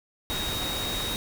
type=tone in noise; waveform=sine; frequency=3765 Hz; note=A#7; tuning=16 cents sharp; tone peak=-31 dBFS; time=0.3-1.16 s; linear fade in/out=0 ms; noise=pink; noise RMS=-32 dBFS; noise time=0.3-1.16 s; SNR=-2 dB; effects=none